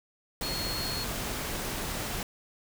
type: tone in noise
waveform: sine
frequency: 4314 Hz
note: C#8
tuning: 48 cents flat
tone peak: -34 dBFS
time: 0.43-1.04 s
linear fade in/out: 2 ms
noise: pink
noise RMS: -34 dBFS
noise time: 0.41-2.23 s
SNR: -3 dB
effects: none